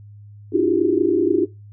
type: tone cluster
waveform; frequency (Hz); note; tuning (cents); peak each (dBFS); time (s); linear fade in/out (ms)
sine; 285.8 / 322.7 / 349.2 / 373.3 / 403.6; D4 / E4 / F4 / F#4 / G#4; -47 / -37 / 0 / +15 / -49; -24 / -20 / -19 / -21 / -23; 0.52-1.46; 20
effects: noise-tail reverb RT60 0.2 s tail -17 dB re dry + added 103 Hz sine -39 dBFS peak until 1.72 s